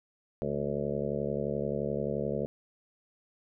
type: harmonic tone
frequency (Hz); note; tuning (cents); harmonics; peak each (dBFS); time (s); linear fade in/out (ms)
71.5; D2; -46; 1 / 2 / 3 / 5 / 6 / 7 / 8 / 9; -46 / -37 / -36 / -39 / -36 / -36 / -37 / -42; 0.42-2.46; 0
effects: none